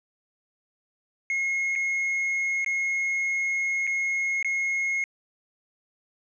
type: tone with dropouts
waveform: triangle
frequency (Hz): 2160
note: C#7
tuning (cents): -45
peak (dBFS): -22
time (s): 1.3-5.04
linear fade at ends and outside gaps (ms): 1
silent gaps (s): 1.754-1.759 / 2.646-2.662 / 3.869-3.874 / 4.427-4.446
effects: resampled to 16000 Hz